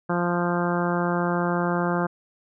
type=harmonic tone; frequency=174.61 Hz; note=F3; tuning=in tune; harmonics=1 / 2 / 3 / 4 / 5 / 6 / 7 / 8 / 9; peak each=-25 / -28 / -30 / -31 / -32 / -33 / -33 / -34 / -35 dBFS; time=0.09-2.07 s; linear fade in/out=10 ms; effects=none